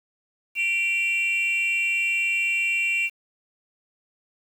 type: tone pair together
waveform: sine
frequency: 2349 / 2746 Hz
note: D7 / F7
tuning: 0 / -30 cents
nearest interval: minor third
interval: 270 cents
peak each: -22 dBFS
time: 0.55-3.1 s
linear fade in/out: 50 ms
effects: tanh soft clip ceiling -17 dBFS + 8-bit